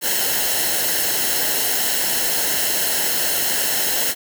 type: noise with comb filter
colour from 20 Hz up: white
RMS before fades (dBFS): -20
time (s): 0.01-4.15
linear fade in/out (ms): 50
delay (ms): 0.84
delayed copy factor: -0.65
effects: none